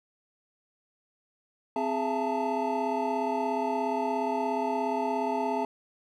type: tone cluster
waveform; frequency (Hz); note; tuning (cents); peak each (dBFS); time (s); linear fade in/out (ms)
triangle; 260 / 415 / 673 / 863 / 900; C4 / G#4 / E5 / A5 / A5; -11 / -1 / +36 / -34 / +39; -31; 1.76-5.65; 2
effects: none